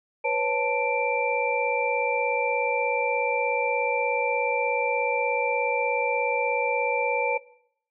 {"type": "tone cluster", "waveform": "sine", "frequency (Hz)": [490.3, 547, 885, 2353], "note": ["B4", "C#5", "A5", "D7"], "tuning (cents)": [-13, -23, 10, 3], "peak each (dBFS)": -28, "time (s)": [0.24, 7.38], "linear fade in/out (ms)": 10, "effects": ["noise-tail reverb RT60 0.7 s tail -20 dB re dry"]}